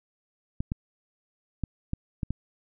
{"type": "clicks", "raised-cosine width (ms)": 5, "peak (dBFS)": -16, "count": 6, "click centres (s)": [0.605, 0.719, 1.637, 1.934, 2.232, 2.306], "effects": []}